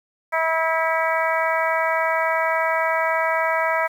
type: harmonic tone with a mistuned harmonic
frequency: 323.6 Hz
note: E4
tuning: 32 cents flat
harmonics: 2 / 3 / 4 / 5 / 6 / 7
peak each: -23 / -24 / -26 / -28 / -26 / -29 dBFS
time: 0.32-3.88 s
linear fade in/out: 20 ms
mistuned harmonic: 6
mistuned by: +18 cents
effects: 8-bit